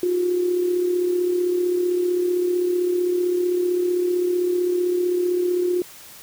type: tone with amplitude modulation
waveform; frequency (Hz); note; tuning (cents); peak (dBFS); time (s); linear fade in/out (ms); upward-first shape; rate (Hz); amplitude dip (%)
sine; 357.2; F4; +39; -16; 0.03-5.82; 2; sine; 35.6; 45
effects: white hiss -43 dBFS RMS until 6.22 s